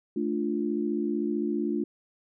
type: chord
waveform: sine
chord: D minor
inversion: second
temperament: equal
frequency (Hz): 220 / 293.7 / 349.2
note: A3 / D4 / F4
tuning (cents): 0 / 0 / 0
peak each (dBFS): -30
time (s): 0.16-1.84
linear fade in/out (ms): 5
effects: none